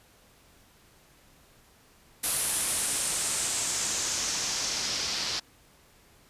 white noise with low-pass filter sweep, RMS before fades -30 dBFS, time 2.23-5.4 s, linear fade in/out 10 ms, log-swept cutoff 11000 to 4800 Hz, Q 2.8, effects pink hiss -59 dBFS RMS until 6.29 s + resampled to 32000 Hz

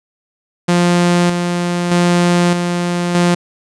sawtooth tone with tremolo, 175.1 Hz, F3, 5 cents sharp, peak -6 dBFS, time 0.68-3.35 s, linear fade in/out 10 ms, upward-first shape square, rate 0.81 Hz, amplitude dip 45%, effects resampled to 22050 Hz + 8-bit

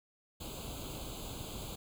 pink noise with comb filter, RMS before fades -43 dBFS, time 0.4-1.76 s, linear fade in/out 10 ms, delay 0.27 ms, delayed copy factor +0.95, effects none

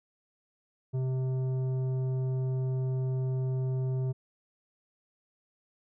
sine tone with tanh clipping, 130 Hz, C3, 11 cents flat, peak -29 dBFS, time 0.93-4.13 s, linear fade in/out 20 ms, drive 10 dB, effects none

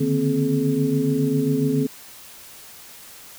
sine tone cluster, 143.8 / 151.1 / 236.9 / 262.7 / 426.1 Hz, D3 / D3 / A#3 / C4 / G#4, -36 / +50 / +28 / +7 / +44 cents, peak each -28 / -24 / -27 / -21 / -25 dBFS, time 0-1.87 s, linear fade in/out 10 ms, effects white hiss -43 dBFS RMS until 3.38 s

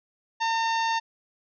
harmonic tone, 908 Hz, A#5, 46 cents flat, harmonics 1 / 2 / 3 / 4 / 5 / 6 / 7, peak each -24 / -31 / -35 / -37 / -38 / -42 / -43 dBFS, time 0.4-1 s, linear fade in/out 20 ms, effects none

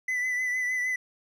triangle tone with vibrato, 2000 Hz, B6, 21 cents sharp, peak -24 dBFS, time 0.08-0.96 s, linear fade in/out 5 ms, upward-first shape triangle, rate 6.5 Hz, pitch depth 36 cents each way, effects none

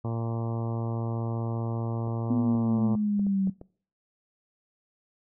harmonic tone, 115.1 Hz, A#2, 22 cents flat, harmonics 1 / 2 / 3 / 4 / 5 / 6 / 7 / 8 / 9 / 10, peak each -29 / -35 / -39 / -41 / -43 / -45 / -46 / -47 / -48 / -49 dBFS, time 0.04-2.96 s, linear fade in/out 10 ms
clicks, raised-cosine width 2 ms, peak -29 dBFS, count 8, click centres 2.076 / 2.385 / 2.551 / 2.784 / 3.195 / 3.267 / 3.473 / 3.614 s
sine exponential sweep, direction down, 246.9 to 189.2 Hz, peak -23 dBFS, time 2.3-3.5 s, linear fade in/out 5 ms
effects noise-tail reverb RT60 0.5 s tail -22 dB re dry

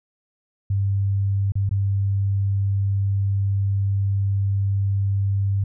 sine tone with dropouts, 98.8 Hz, G2, 14 cents sharp, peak -18 dBFS, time 0.7-5.64 s, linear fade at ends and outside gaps 5 ms, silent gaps 1.521-1.554 / 1.693-1.71 s, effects none

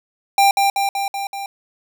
square tone with echo, 793 Hz, G5, 20 cents sharp, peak -11 dBFS, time 0.38-0.51 s, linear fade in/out 2 ms, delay 190 ms, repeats 5, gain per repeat -3 dB, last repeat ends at 1.46 s, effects none

